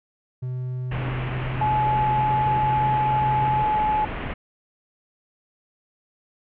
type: tone with pitch glide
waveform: triangle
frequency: 126.7 to 131.32 Hz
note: B2 to C3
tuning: +45 to +7 cents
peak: -24 dBFS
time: 0.42-3.64 s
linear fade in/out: 10 ms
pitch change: +62 cents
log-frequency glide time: 1.1-2.53 s
type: low-pass noise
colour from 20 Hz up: pink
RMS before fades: -31 dBFS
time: 0.91-4.34 s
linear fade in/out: 10 ms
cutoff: 2900 Hz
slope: 48 dB/octave
type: tone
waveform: sine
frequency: 854 Hz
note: G#5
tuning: 48 cents sharp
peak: -19 dBFS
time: 1.61-4.05 s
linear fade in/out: 5 ms
effects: none